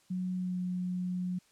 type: tone with pitch glide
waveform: sine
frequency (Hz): 183.2 to 180.99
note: F#3 to F#3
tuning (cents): -17 to -38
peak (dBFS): -31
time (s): 0.1-1.39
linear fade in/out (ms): 10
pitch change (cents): -21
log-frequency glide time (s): 0.37-0.57
effects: white hiss -66 dBFS RMS until 1.51 s + low-pass 9000 Hz 12 dB/octave